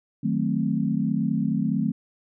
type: chord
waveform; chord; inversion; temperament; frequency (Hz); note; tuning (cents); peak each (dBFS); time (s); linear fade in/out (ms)
sine; D# diminished seventh; none; equal; 155.56 / 185 / 220 / 261.6; D#3 / F#3 / A3 / C4; 0 / 0 / 0 / 0; -28 / -27 / -25 / -28; 0.23-1.92; 10
effects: none